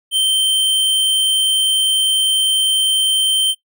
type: tone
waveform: square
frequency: 3115 Hz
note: G7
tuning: 12 cents flat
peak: -13 dBFS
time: 0.11-3.55 s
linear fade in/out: 50 ms
effects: noise-tail reverb RT60 0.1 s tail -17 dB re dry